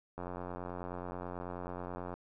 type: click train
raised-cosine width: 1 ms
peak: -27 dBFS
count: 176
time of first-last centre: 0.18-2.14 s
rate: 89.3 Hz
effects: none